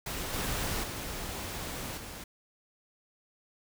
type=noise with level steps; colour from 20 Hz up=pink; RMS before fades=-36 / -33 / -38 / -43 dBFS; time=0.06-2.24 s; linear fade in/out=5 ms; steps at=0.33 / 0.83 / 1.97 s; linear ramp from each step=10 ms; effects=none